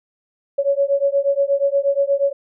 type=beating tone pair; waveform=sine; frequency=554.4 / 562.8 Hz; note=C#5 / C#5; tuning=0 / +26 cents; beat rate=8.4 Hz; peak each=-18 / -18 dBFS; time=0.58-2.33 s; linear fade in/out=10 ms; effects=none